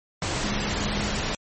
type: tone in noise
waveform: sine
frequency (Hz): 206.3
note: G#3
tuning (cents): -11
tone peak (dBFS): -32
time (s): 0.44-1.18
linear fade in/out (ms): 2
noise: pink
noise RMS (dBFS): -27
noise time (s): 0.22-1.35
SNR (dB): -8
effects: MP3 32 kbps